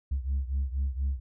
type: beating tone pair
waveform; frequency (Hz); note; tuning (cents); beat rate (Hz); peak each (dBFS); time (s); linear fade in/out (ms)
sine; 66.5 / 70.7; C2 / C#2; +29 / +35; 4.2; -27 / -30; 0.11-1.2; 10
effects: tanh soft clip ceiling -23 dBFS